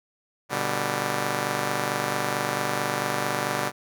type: chord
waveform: 5% pulse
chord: G major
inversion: first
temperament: just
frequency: 122.5 / 147 / 196 Hz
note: B2 / D3 / G3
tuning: -14 / +2 / 0 cents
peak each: -19 dBFS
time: 0.49-3.72 s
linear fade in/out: 50 ms
effects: none